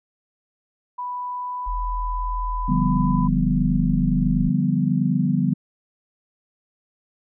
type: tone with pitch glide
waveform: sine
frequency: 987.8 to 999.9 Hz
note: B5 to B5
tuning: 0 to +21 cents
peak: -26 dBFS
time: 0.98-3.28 s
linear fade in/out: 10 ms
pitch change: +21 cents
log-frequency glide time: 1.14-2.35 s
type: tone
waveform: sine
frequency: 41 Hz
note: E1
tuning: 9 cents flat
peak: -24 dBFS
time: 1.66-4.5 s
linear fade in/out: 20 ms
type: chord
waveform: sine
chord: G dominant seventh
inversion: second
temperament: equal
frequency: 146.83 / 174.61 / 196 / 246.9 Hz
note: D3 / F3 / G3 / B3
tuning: 0 / 0 / 0 / 0 cents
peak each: -23 dBFS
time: 2.68-5.54 s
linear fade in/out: 10 ms
effects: none